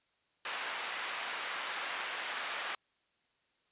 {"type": "band-pass noise", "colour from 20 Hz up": "pink", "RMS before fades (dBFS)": -39, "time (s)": [0.45, 2.75], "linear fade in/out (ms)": 2, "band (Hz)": [1100, 3100], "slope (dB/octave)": 12, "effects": ["white hiss -75 dBFS RMS until 3.71 s", "resampled to 8000 Hz"]}